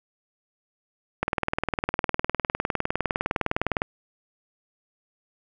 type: click train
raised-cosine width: 0.5 ms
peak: -8 dBFS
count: 52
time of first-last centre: 1.23-3.819 s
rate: 19.7 Hz
effects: none